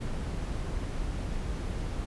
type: noise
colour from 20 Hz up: brown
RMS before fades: -33 dBFS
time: 0-2.06 s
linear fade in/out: 20 ms
effects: resampled to 24000 Hz